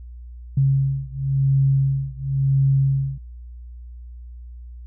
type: beating tone pair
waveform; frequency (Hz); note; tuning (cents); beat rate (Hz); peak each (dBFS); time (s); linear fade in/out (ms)
sine; 136 / 136.95; C#3 / C#3; -33 / -21; 0.95; -19 / -20; 0.57-3.18; 5
effects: added 60 Hz sine -35 dBFS peak until 4.86 s